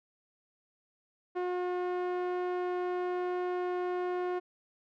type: tone with low-pass filter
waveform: sawtooth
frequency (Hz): 359.8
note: F#4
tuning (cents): -48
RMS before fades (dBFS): -33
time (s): 1.35-4.4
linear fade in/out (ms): 20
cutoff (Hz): 1400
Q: 0.6
effects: none